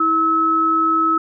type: tone pair together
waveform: sine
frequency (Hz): 323.5 / 1294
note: E4 / E6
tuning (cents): -32 / -32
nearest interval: 2 octaves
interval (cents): 2400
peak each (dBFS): -21 / -14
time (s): 0-1.18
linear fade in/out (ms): 5
effects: none